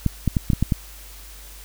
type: clicks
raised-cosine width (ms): 5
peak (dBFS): -6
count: 7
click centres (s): 0.063 / 0.277 / 0.368 / 0.502 / 0.533 / 0.626 / 0.722
effects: added 50 Hz sine -41 dBFS peak until 1.64 s + white hiss -44 dBFS RMS until 1.64 s